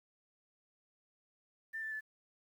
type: tone with pitch steps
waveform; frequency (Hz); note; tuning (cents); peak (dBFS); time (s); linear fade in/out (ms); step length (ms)
sine; 1787 / 1763.4 / 1740.1; A6 / A6 / A6; +26 / +3 / -20; -38; 1.73-2.009; 20; 93
effects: 11-bit